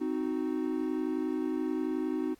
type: chord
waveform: triangle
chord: C diminished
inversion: none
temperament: equal with one note detuned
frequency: 259.8 / 311.1 / 370 Hz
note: C4 / Eb4 / Gb4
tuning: -12 / 0 / 0 cents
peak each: -32 / -30 / -33 dBFS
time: 0-2.35 s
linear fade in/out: 20 ms
effects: pink hiss -64 dBFS RMS until 2.39 s + AAC 64 kbps